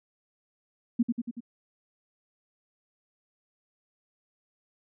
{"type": "tone with echo", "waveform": "sine", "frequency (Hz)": 236.4, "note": "A#3", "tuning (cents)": 24, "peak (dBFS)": -19, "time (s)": [0.99, 1.03], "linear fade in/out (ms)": 10, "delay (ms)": 94, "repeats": 4, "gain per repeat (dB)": -4, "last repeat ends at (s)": 1.406, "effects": []}